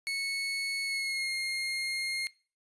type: tone with pitch glide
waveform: 30% pulse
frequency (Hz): 2204 to 2133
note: C#7 to C7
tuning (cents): -11 to +33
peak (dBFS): -28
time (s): 0.07-2.27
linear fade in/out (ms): 0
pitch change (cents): -56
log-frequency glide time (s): 0.84-1.33
effects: noise-tail reverb RT60 0.4 s tail -22 dB re dry + resampled to 24000 Hz